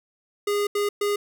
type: tone bursts at uneven times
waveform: square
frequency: 410 Hz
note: G#4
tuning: 22 cents flat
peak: -22 dBFS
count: 3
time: 0.47-0.67 / 0.75-0.89 / 1.01-1.16 s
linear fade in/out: 5 ms
effects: none